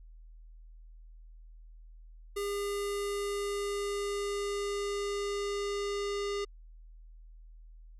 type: tone with low-pass filter sweep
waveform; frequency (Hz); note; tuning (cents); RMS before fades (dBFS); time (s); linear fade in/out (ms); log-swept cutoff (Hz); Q
square; 405; G#4; -43; -34; 2.36-6.45; 10; 12000 to 5800; 1.4
effects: added 40 Hz sine -49 dBFS peak until 7.99 s